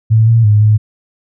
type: tone with pitch steps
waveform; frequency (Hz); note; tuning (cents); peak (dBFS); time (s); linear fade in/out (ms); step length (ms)
sine; 111 / 114.7 / 105.1 / 107.1; A2 / A#2 / G#2 / A2; +16 / -28 / +21 / -46; -5; 0.1-0.78; 20; 170
effects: none